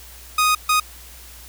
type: tone bursts at uneven times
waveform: sawtooth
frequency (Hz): 1244.5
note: D#6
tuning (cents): 0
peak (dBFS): -11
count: 2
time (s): 0.38-0.55 / 0.69-0.8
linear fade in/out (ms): 5
effects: added 60 Hz sine -43 dBFS peak until 1.48 s + white hiss -43 dBFS RMS until 1.48 s